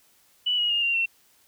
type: tone with pitch steps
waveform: sine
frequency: 2960 / 2896 / 2833 / 2771 / 2711 Hz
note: F#7 / F#7 / F7 / F7 / E7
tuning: 0 / -38 / +24 / -14 / +48 cents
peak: -21 dBFS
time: 0.46-1.06 s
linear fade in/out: 10 ms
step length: 120 ms
effects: white hiss -61 dBFS RMS until 1.47 s